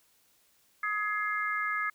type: harmonic tone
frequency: 420 Hz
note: G#4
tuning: 19 cents sharp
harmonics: 3 / 4 / 5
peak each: -32 / -33 / -34 dBFS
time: 0.83-1.9 s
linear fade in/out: 5 ms
effects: white hiss -67 dBFS RMS until 1.94 s

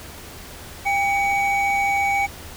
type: tone pair together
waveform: triangle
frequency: 798 / 2257 Hz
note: G5 / C#7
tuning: +31 / +31 cents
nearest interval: octave + tritone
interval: 1800 cents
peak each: -18 / -20 dBFS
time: 0.85-2.27 s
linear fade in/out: 20 ms
effects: added 80 Hz sine -44 dBFS peak until 2.56 s + pink hiss -39 dBFS RMS until 2.56 s

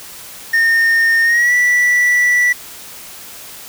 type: tone with pitch glide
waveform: triangle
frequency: 1829 to 1960.3 Hz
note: A#6 to B6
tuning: -33 to -13 cents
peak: -8 dBFS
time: 0.53-2.53 s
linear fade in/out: 10 ms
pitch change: +120 cents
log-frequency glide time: 1.23-1.53 s
effects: white hiss -34 dBFS RMS until 3.68 s

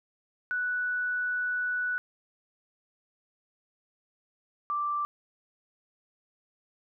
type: tone pair in turn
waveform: sine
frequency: 1480 / 1174.7 Hz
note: F#6 / D6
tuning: 0 / 0 cents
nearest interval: major third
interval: 400 cents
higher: first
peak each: -27 dBFS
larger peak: neither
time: 0.51-1.98 / 4.7-5.05 s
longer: first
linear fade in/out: 0 ms
effects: none

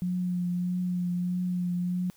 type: tone with vibrato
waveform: sine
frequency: 178.8 Hz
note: F3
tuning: 41 cents sharp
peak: -26 dBFS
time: 0.02-2.1 s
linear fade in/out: 0 ms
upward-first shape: triangle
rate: 1.6 Hz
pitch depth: 23 cents each way
effects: white hiss -61 dBFS RMS until 2.16 s

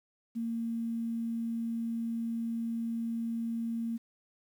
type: tone with quantisation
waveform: sine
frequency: 230 Hz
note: A#3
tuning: 23 cents flat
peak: -31 dBFS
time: 0.35-3.98 s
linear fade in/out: 20 ms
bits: 10
effects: none

